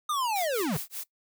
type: linear sweep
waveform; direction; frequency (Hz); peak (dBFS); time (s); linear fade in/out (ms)
square; down; 1244.5 to 125.3; -27; 0.09-0.77; 5
type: noise with tremolo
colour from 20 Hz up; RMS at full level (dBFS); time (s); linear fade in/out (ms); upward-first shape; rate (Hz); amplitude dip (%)
blue; -35; 0.35-1.04; 10; sine; 5.1; 100
effects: noise-tail reverb RT60 0.1 s tail -20 dB re dry